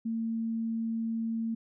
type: tone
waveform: sine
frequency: 226.5 Hz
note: A#3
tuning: 50 cents flat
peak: -29 dBFS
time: 0.05-1.55 s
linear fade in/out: 10 ms
effects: none